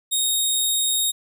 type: tone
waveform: 15% pulse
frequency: 3729 Hz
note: A#7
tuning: in tune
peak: -12 dBFS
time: 0.11-1.12 s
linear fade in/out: 20 ms
effects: none